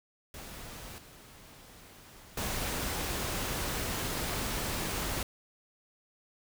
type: noise with level steps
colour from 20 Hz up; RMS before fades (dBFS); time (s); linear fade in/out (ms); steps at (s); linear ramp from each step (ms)
pink; -45 / -53 / -34; 0.34-5.23; 2; 0.98 / 2.37; 5
effects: none